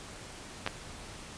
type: clicks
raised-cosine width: 0.3 ms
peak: -15 dBFS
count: 2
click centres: 0.664 / 0.675 s
effects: pink hiss -46 dBFS RMS until 1.37 s + resampled to 22050 Hz